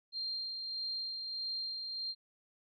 sine tone with tremolo, 4186 Hz, C8, in tune, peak -35 dBFS, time 0.12-2.15 s, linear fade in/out 50 ms, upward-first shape sine, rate 1.6 Hz, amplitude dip 35%, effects none

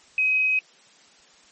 sine tone, 2530 Hz, D#7, 28 cents sharp, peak -18 dBFS, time 0.18-0.59 s, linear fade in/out 2 ms, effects white hiss -54 dBFS RMS until 1.51 s + MP3 32 kbps

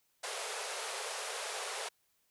pink band-pass noise, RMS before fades -40 dBFS, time 0.23-1.89 s, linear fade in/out 10 ms, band 410 to 11000 Hz, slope 96 dB/octave, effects white hiss -75 dBFS RMS until 2.3 s

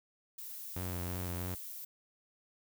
violet noise, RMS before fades -45 dBFS, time 0.38-1.85 s, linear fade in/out 5 ms
sawtooth tone with vibrato, 89.2 Hz, F2, 37 cents sharp, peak -33 dBFS, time 0.76-1.55 s, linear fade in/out 5 ms, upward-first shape sine, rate 3 Hz, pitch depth 29 cents each way
effects none

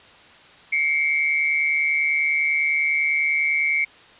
sine tone pair together, 2141 / 2291 Hz, C7 / D7, +39 / -44 cents, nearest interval minor second, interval 117 cents, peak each -21 dBFS, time 0.72-3.85 s, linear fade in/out 10 ms, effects white hiss -48 dBFS RMS until 4.19 s + resampled to 8000 Hz

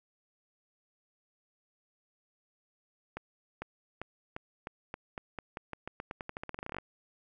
accelerating click train, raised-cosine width 0.5 ms, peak -23 dBFS, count 27, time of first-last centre 3.17-6.785 s, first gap 450 ms, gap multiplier 0.88, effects none

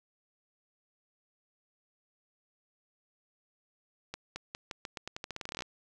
accelerating click train, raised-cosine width 0.2 ms, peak -21 dBFS, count 20, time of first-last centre 4.14-5.622 s, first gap 220 ms, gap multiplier 0.86, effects none

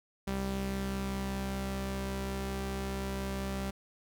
sawtooth tone pair together, 65.27 / 195.6 Hz, C2 / G3, -4 / -4 cents, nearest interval octave + perfect fifth, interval 1900 cents, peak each -33 / -31 dBFS, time 0.27-3.71 s, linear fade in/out 10 ms, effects none

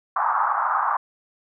white band-pass noise, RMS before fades -22 dBFS, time 0.16-0.97 s, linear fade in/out 5 ms, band 800 to 1300 Hz, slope 48 dB/octave, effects none

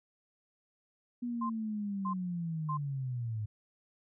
sine linear sweep, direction down, 244.5 to 104 Hz, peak -33 dBFS, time 1.22-3.46 s, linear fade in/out 10 ms
sine tone bursts, 1046.5 Hz, C6, in tune, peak -33 dBFS, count 3, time 1.41-2.774 s, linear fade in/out 10 ms, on 88 ms, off 550 ms
effects none

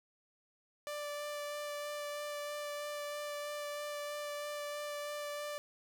sawtooth tone with vibrato, 587.3 Hz, D5, in tune, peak -35 dBFS, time 0.87-5.58 s, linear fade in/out 0 ms, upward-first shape sine, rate 3.1 Hz, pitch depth 10 cents each way, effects none

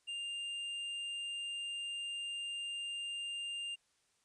triangle tone with tanh clipping, 2800 Hz, F7, 4 cents sharp, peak -40 dBFS, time 0.07-3.76 s, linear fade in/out 20 ms, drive 12 dB, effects white hiss -75 dBFS RMS until 4.24 s + resampled to 22050 Hz

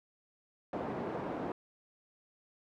pink band-pass noise, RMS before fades -38 dBFS, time 0.73-1.52 s, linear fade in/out 2 ms, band 230 to 800 Hz, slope 12 dB/octave, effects none

